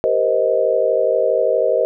sine chord, C minor seventh, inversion second, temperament just, 392.4 / 470.9 / 523.3 / 627.9 Hz, G4 / Bb4 / C5 / Eb5, +2 / +18 / 0 / +16 cents, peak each -23 / -19 / -18 / -18 dBFS, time 0.04-1.85 s, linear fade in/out 0 ms, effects none

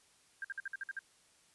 sine tone bursts, 1592 Hz, G6, 26 cents sharp, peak -37 dBFS, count 8, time 0.42-0.991 s, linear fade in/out 2 ms, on 25 ms, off 53 ms, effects white hiss -67 dBFS RMS until 1.54 s + resampled to 24000 Hz

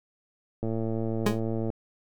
click train, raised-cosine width 2 ms, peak -18 dBFS, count 121, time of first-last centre 0.63-1.701 s, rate 112 Hz
30% pulse tone with exponential decay, 207.7 Hz, G#3, in tune, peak -15 dBFS, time 1.26-1.4 s, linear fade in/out 5 ms, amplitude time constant 30 ms
effects none

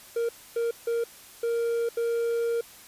triangle tone bursts at uneven times, 466.2 Hz, A#4, in tune, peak -22 dBFS, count 5, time 0.16-0.29 / 0.56-0.71 / 0.87-1.04 / 1.43-1.89 / 1.97-2.61 s, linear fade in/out 5 ms, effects white hiss -49 dBFS RMS until 2.87 s + resampled to 32000 Hz

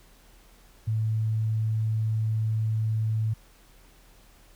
sine tone, 110 Hz, A2, in tune, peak -23 dBFS, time 0.87-3.34 s, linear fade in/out 10 ms, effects added 40 Hz sine -55 dBFS peak until 4.55 s + pink hiss -58 dBFS RMS until 4.55 s

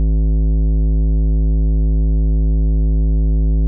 triangle tone with tanh clipping, 53 Hz, G#1, 36 cents sharp, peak -13 dBFS, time 0-3.67 s, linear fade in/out 0 ms, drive 17 dB, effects none

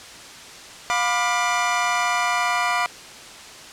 25% pulse chord, B diminished, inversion second, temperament just, 711.2 / 987.8 / 1185.3 Hz, F5 / B5 / D6, +31 / 0 / +16 cents, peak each -20 dBFS, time 0.9-2.86 s, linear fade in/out 0 ms, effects white hiss -40 dBFS RMS until 3.72 s + low-pass 7000 Hz 12 dB/octave

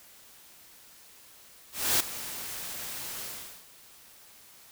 white noise with ADSR envelope, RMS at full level -23 dBFS, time 1.72-3.66 s, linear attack 280 ms, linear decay 8 ms, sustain -15 dB, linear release 430 ms, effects white hiss -54 dBFS RMS until 4.71 s

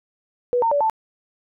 sine tone with pitch steps, 489.3 / 913 / 575 / 883 Hz, B4 / A#5 / D5 / A5, -16 / -36 / -37 / +6 cents, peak -16 dBFS, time 0.53-0.898 s, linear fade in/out 0 ms, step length 92 ms, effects none

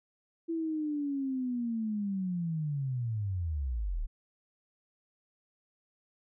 sine linear sweep, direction down, 334.2 to 32.21 Hz, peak -30 dBFS, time 0.48-4.07 s, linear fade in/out 20 ms, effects none

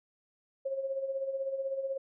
sine tone with tremolo, 540 Hz, C#5, 45 cents flat, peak -29 dBFS, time 0.65-1.98 s, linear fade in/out 10 ms, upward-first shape sine, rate 16 Hz, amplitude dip 60%, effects none

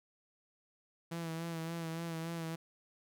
sawtooth tone with vibrato, 165.3 Hz, E3, 5 cents sharp, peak -34 dBFS, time 1.11-2.56 s, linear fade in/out 10 ms, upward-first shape sine, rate 3.5 Hz, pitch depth 35 cents each way, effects none

